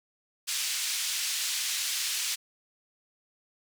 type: band-pass noise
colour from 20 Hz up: white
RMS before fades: -31 dBFS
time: 0.47-2.36 s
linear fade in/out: 20 ms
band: 2500 to 7100 Hz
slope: 12 dB/octave
effects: none